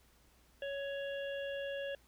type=harmonic tone; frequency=557 Hz; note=C#5; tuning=8 cents sharp; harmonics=1 / 3 / 5 / 6; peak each=-38 / -46 / -49 / -53 dBFS; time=0.62-1.95 s; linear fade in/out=2 ms; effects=added 60 Hz sine -68 dBFS peak until 2.07 s + pink hiss -68 dBFS RMS until 2.07 s

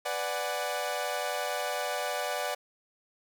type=chord; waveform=sawtooth; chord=G# half-diminished seventh; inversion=first; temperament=equal with one note detuned; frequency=495.9 / 587.3 / 740 / 830.6 Hz; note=B4 / D5 / F#5 / G#5; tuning=+7 / 0 / 0 / 0 cents; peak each=-34 / -30 / -31 / -36 dBFS; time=0.05-2.55 s; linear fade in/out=10 ms; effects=none

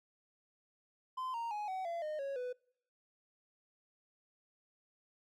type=tone with pitch steps; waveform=triangle; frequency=1030 / 928.3 / 836.6 / 754 / 679.5 / 612.4 / 552 / 497.5 Hz; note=C6 / A#5 / G#5 / F#5 / F5 / D#5 / C#5 / B4; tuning=-28 / -7 / +12 / +32 / -48 / -28 / -7 / +13 cents; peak=-35 dBFS; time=1.17-2.53 s; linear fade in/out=10 ms; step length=170 ms; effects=noise-tail reverb RT60 0.7 s tail -26 dB re dry

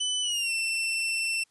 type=tone with pitch glide; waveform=sawtooth; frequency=3000 to 2688 Hz; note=F#7 to E7; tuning=+23 to +33 cents; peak=-23 dBFS; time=0-1.44 s; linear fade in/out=10 ms; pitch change=-190 cents; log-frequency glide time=0.22-0.52 s; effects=white hiss -68 dBFS RMS until 1.5 s + resampled to 24000 Hz

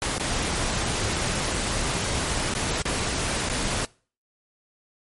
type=noise with dropouts; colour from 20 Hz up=pink; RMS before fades=-26 dBFS; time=0.02-3.85 s; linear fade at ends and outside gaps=1 ms; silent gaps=0.182-0.197 / 2.539-2.55 / 2.82-2.853 / 3.488-3.497 s; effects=noise-tail reverb RT60 0.4 s tail -23 dB re dry + MP3 48 kbps

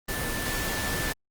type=tone in noise; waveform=sine; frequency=1760 Hz; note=A6; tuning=in tune; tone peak=-34 dBFS; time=0.08-1.13 s; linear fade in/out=10 ms; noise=pink; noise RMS=-30 dBFS; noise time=0.08-1.13 s; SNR=-7 dB; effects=Opus 24 kbps

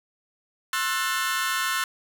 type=chord; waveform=sawtooth; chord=F# half-diminished seventh; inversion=second; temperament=just; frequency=1065.6 / 1332 / 1480 / 1776 Hz; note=C6 / E6 / F#6 / A6; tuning=+31 / +18 / 0 / +16 cents; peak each=-26 dBFS; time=0.73-1.84 s; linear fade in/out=2 ms; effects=8-bit

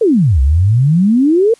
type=exponential two-way sweep; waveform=sine; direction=down then up; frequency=487.5 to 63.3 to 476.5 Hz; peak=-7 dBFS; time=0.01-1.54 s; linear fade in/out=5 ms; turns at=0.41 s; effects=white hiss -48 dBFS RMS until 1.59 s + resampled to 24000 Hz

